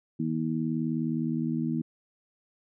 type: harmonic tone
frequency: 79.6 Hz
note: D#2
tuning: 40 cents sharp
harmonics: 2 / 3 / 4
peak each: -31 / -29 / -33 dBFS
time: 0.19-1.82 s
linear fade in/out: 10 ms
effects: none